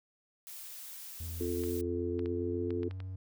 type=noise; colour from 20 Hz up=blue; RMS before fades=-46 dBFS; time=0.47-1.81 s; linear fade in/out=0 ms
type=tone with pitch glide; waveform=triangle; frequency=83.1 to 93.82 Hz; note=E2 to F#2; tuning=+15 to +25 cents; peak=-36 dBFS; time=1.2-3.16 s; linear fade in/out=5 ms; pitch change=+210 cents; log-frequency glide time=1.49-2.66 s
type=chord; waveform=sine; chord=F major; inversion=second; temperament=just; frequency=261.9 / 349.2 / 436.5 Hz; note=C4 / F4 / A4; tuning=+2 / 0 / -14 cents; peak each=-38 / -35 / -37 dBFS; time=1.4-2.89 s; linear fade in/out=10 ms
type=clicks; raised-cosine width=0.3 ms; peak=-32 dBFS; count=7; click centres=1.637 / 2.193 / 2.259 / 2.706 / 2.832 / 2.911 / 3.003 s
effects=none

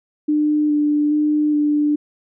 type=tone with vibrato; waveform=sine; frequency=298.3 Hz; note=D4; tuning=27 cents sharp; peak=-14 dBFS; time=0.28-1.96 s; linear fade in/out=10 ms; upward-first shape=square; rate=1.2 Hz; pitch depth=12 cents each way; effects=none

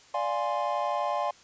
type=chord; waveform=triangle; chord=D half-diminished seventh; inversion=none; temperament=equal; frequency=587.3 / 698.5 / 830.6 / 1046.5 Hz; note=D5 / F5 / Ab5 / C6; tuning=0 / 0 / 0 / 0 cents; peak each=-30 dBFS; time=0.14-1.31 s; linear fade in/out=5 ms; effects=white hiss -55 dBFS RMS until 1.43 s + resampled to 16000 Hz

